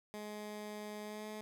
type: tone with pitch glide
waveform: 15% pulse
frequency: 210.3 to 213.7 Hz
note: G#3 to G#3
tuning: +22 to +50 cents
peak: -37 dBFS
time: 0.14-1.41 s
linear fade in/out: 0 ms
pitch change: +28 cents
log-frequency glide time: 1.03-1.27 s
effects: none